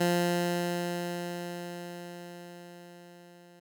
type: tone with level ramp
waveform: 15% pulse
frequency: 174.61 Hz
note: F3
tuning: in tune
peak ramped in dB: -17 to -47 dBFS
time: 0-3.6 s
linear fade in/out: 10 ms
effects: none